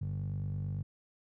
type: tone with band-pass filter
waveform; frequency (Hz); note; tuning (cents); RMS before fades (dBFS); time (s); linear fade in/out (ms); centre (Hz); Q
15% pulse; 49; G1; 0; -36; 0.01-0.83; 10; 120; 6.2
effects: none